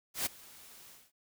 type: noise with ADSR envelope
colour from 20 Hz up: white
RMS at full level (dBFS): -31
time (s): 0.14-1.12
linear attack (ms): 120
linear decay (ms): 14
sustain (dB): -23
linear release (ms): 220
effects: none